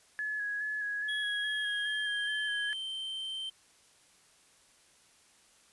sine tone with vibrato, 1687 Hz, G#6, 27 cents sharp, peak -32 dBFS, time 0.19-2.73 s, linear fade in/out 0 ms, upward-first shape square, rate 2.4 Hz, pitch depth 22 cents each way
triangle tone with pitch glide, 3322 to 3117 Hz, G#7 to G7, 0 to -11 cents, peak -34 dBFS, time 1.08-3.5 s, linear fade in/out 10 ms, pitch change -111 cents, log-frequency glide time 1.25-2.55 s
effects white hiss -63 dBFS RMS until 5.72 s + resampled to 24000 Hz

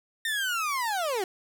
30% pulse linear sweep, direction down, 1837 to 354 Hz, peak -24 dBFS, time 0.25-1.24 s, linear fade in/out 2 ms, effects none

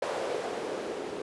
violet noise with low-pass filter sweep, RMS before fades -34 dBFS, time 0.02-1.22 s, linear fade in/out 5 ms, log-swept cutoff 560 to 370 Hz, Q 2.8, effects resampled to 24000 Hz

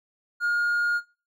triangle tone, 1424 Hz, F6, 33 cents sharp, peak -18 dBFS, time 0.4-1.01 s, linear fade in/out 50 ms, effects noise-tail reverb RT60 0.3 s tail -20 dB re dry + tanh soft clip ceiling -17 dBFS

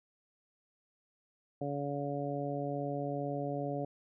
harmonic tone, 142.3 Hz, C#3, 46 cents sharp, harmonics 1 / 2 / 3 / 4 / 5, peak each -39 / -39 / -41 / -39 / -41 dBFS, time 1.61-3.85 s, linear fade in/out 5 ms, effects none

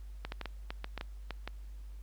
clicks, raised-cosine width 0.3 ms, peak -22 dBFS, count 10, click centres 0.25 / 0.321 / 0.413 / 0.457 / 0.705 / 0.844 / 0.977 / 1.011 / 1.307 / 1.476 s, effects added 50 Hz sine -43 dBFS peak until 2.02 s + pink hiss -67 dBFS RMS until 2.02 s

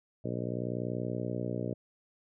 harmonic tone, 60.5 Hz, B1, 35 cents flat, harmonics 2 / 3 / 4 / 5 / 6 / 7 / 8 / 9 / 10, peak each -37 / -39 / -40 / -41 / -42 / -42 / -43 / -44 / -44 dBFS, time 0.24-1.74 s, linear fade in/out 10 ms, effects none

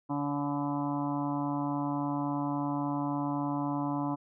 harmonic tone with a mistuned harmonic, 143.6 Hz, D3, 39 cents flat, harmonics 1 / 2 / 4 / 5 / 6 / 7 / 8 / 9, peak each -37 / -31 / -43 / -40 / -40 / -38 / -47 / -50 dBFS, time 0.09-4.16 s, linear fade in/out 20 ms, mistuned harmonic 8, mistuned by +18 cents, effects none

